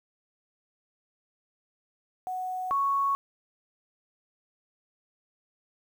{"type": "tone pair in turn", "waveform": "sine", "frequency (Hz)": [740, 1108.7], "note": ["F#5", "C#6"], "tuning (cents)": [0, 0], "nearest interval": "perfect fifth", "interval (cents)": 700, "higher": "second", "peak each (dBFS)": [-30, -23], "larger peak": "second", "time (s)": [[2.27, 2.71], [2.71, 3.15]], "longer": "neither", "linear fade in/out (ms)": 0, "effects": ["9-bit"]}